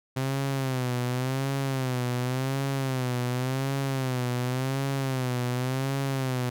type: tone with vibrato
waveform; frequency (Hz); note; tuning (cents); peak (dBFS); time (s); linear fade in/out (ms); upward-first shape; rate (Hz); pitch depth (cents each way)
sawtooth; 130.2; C3; -8; -22; 0.16-6.5; 10; sine; 0.9; 93
effects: none